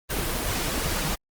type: noise with flanger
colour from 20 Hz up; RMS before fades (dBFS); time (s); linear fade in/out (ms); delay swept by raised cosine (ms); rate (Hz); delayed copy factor
pink; -27; 0.09-1.16; 20; 1.7 to 6.5; 2.6; +0.6
effects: Opus 24 kbps